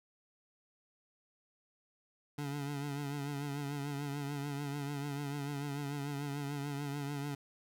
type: tone with vibrato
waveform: 25% pulse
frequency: 142.7 Hz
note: D3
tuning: 49 cents flat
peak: -33 dBFS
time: 2.38-7.35 s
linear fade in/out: 5 ms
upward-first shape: triangle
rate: 6.8 Hz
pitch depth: 57 cents each way
effects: none